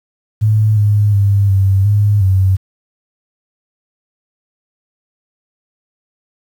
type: tone with pitch steps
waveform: sine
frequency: 107.6 / 104 / 100.3 / 96.9 / 103.3 / 95 Hz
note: A2 / G#2 / G2 / G2 / G#2 / F#2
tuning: -38 / +3 / +40 / -20 / -9 / +46 cents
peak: -8 dBFS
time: 0.41-2.57 s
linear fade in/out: 20 ms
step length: 360 ms
effects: 7-bit